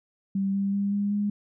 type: tone with pitch steps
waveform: sine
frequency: 195.2 / 197.7 / 200.2 / 202.8 / 205.4 Hz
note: G3 / G3 / G3 / G#3 / G#3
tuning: -7 / +15 / +37 / -41 / -19 cents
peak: -23 dBFS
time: 0.35-1.3 s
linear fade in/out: 5 ms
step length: 190 ms
effects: none